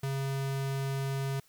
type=tone; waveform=square; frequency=136.3 Hz; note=C#3; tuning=29 cents flat; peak=-31 dBFS; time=0.03-1.4 s; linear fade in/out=5 ms; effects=white hiss -64 dBFS RMS until 1.48 s